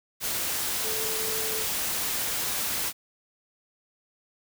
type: tone in noise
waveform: sine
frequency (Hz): 440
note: A4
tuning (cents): 0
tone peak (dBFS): -35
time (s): 0.82-1.66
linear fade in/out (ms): 50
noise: white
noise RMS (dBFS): -29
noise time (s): 0.2-2.93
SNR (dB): -9
effects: none